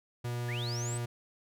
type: tone with pitch glide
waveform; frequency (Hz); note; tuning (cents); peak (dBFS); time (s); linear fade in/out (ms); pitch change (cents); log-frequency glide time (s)
45% pulse; 120.5 to 119.46; B2 to A#2; -42 to +43; -33; 0.24-1.06; 10; -15; 0.48-0.67
type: linear sweep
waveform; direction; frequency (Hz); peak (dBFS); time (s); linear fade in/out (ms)
sine; up; 1611 to 8372; -38; 0.48-0.98; 10
effects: none